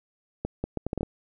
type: accelerating click train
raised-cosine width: 2 ms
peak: -15 dBFS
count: 8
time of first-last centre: 0.45-1.031 s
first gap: 190 ms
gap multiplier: 0.7
effects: none